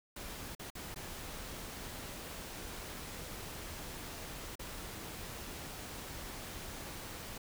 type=noise with dropouts; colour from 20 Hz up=pink; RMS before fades=-45 dBFS; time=0.16-7.38 s; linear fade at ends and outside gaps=5 ms; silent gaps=0.551-0.594 / 0.703-0.751 / 0.945-0.959 / 4.555-4.593 s; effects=none